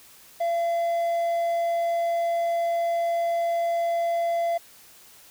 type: tone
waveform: triangle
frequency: 680 Hz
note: F5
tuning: 46 cents flat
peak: -20 dBFS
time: 0.4-4.58 s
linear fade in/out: 10 ms
effects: white hiss -51 dBFS RMS until 5.3 s